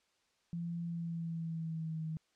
sine tone with pitch glide, 170 to 158.62 Hz, F3 to D#3, -46 to +34 cents, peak -36 dBFS, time 0.53-2.17 s, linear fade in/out 0 ms, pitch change -120 cents, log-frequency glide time 0.84-2.06 s, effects white hiss -75 dBFS RMS until 2.35 s + low-pass 6000 Hz 12 dB/octave

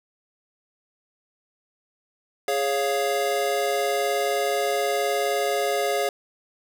square chord, Db major, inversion second, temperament equal, 415.3 / 554.4 / 698.5 Hz, Ab4 / Db5 / F5, 0 / 0 / 0 cents, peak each -27 dBFS, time 2.48-6.09 s, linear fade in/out 2 ms, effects none

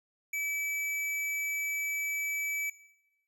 square tone, 2300 Hz, D7, 37 cents flat, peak -32 dBFS, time 0.33-2.7 s, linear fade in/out 5 ms, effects noise-tail reverb RT60 0.9 s tail -17 dB re dry

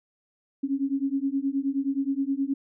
sine beating tone pair, 269.8 / 279.3 Hz, C#4 / C#4, -47 / +13 cents, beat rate 9.5 Hz, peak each -27 dBFS, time 0.63-2.54 s, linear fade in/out 10 ms, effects none

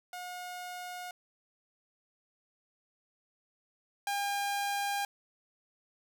sawtooth tone pair in turn, 720 / 805.4 Hz, F#5 / G5, -47 / +47 cents, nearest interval major second, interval 194 cents, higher second, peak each -36 / -27 dBFS, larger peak second, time 0.13-1.11 / 4.07-5.05 s, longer neither, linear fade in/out 2 ms, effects none

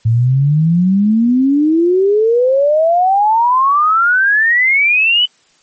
sine exponential sweep, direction up, 110 to 3020 Hz, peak -8 dBFS, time 0.05-5.26 s, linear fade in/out 10 ms, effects white hiss -53 dBFS RMS until 5.62 s + MP3 32 kbps

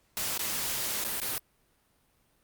white noise with dropouts, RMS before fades -32 dBFS, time 0.17-1.38 s, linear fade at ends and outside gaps 0 ms, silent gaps 0.377-0.393 / 1.041-1.048 / 1.201-1.217 s, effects pink hiss -69 dBFS RMS until 2.43 s + Opus 48 kbps

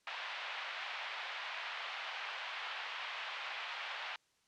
white band-pass noise, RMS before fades -43 dBFS, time 0.07-4.16 s, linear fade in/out 2 ms, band 700 to 3200 Hz, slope 24 dB/octave, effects white hiss -74 dBFS RMS until 4.47 s + low-pass 7000 Hz 12 dB/octave

